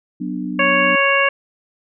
sine chord, B minor, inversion second, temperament just, 185.21 / 246.9 / 296.3 Hz, F#3 / B3 / D4, +2 / 0 / +15 cents, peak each -26 dBFS, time 0.2-0.96 s, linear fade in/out 10 ms
harmonic tone, 554.4 Hz, C#5, in tune, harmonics 1 / 2 / 3 / 4 / 5, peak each -19 / -19 / -19 / -19 / -19 dBFS, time 0.59-1.29 s, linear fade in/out 5 ms
effects none

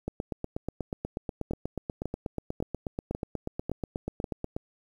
two click trains, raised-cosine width 2 ms, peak -18 / -18 dBFS, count 38 / 6, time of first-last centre 0.08-4.565 / 1.51-4.242 s, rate 8.25 / 1.83 Hz, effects 9-bit

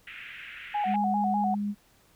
white band-pass noise, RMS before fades -43 dBFS, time 0.07-0.96 s, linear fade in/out 2 ms, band 1500 to 2800 Hz, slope 48 dB/octave
sine tone with vibrato, 784 Hz, G5, in tune, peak -25 dBFS, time 0.74-1.55 s, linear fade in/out 10 ms, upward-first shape square, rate 5 Hz, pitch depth 97 cents each way
sine tone, 205.2 Hz, G#3, 21 cents flat, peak -27 dBFS, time 0.85-1.75 s, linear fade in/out 50 ms
effects pink hiss -62 dBFS RMS until 2.15 s

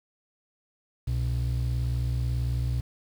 triangle ring-modulated tone, 93.3 Hz, F#2, 15 cents sharp, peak -19 dBFS, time 1.07-2.81 s, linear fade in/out 10 ms, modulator 29.1 Hz, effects tanh soft clip ceiling -16 dBFS + 8-bit

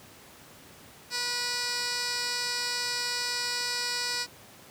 15% pulse tone with band-pass filter, 487.6 Hz, B4, 22 cents flat, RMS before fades -31 dBFS, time 1.1-4.27 s, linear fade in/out 50 ms, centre 4900 Hz, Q 1.5, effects pink hiss -51 dBFS RMS until 4.7 s + high-pass 100 Hz 12 dB/octave

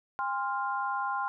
sine chord, F minor, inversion first, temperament equal with one note detuned, 809.3 / 1046.5 / 1396.9 Hz, Ab5 / C6 / F6, -45 / 0 / 0 cents, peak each -33 / -32 / -35 dBFS, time 0.19-1.28 s, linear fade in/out 0 ms, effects none

